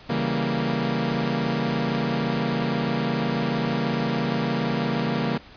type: chord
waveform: sawtooth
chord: C# diminished seventh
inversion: none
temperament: equal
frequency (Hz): 138.59 / 164.81 / 196 / 233.1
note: C#3 / E3 / G3 / Bb3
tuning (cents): 0 / 0 / 0 / 0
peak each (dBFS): -25 / -25 / -26 / -22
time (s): 0.09-5.38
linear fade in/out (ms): 10
effects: pink hiss -47 dBFS RMS until 5.56 s + resampled to 11025 Hz